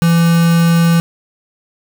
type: tone with quantisation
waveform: triangle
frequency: 168 Hz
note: E3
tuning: 33 cents sharp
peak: -6 dBFS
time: 0.02-1 s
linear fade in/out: 0 ms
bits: 3
effects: none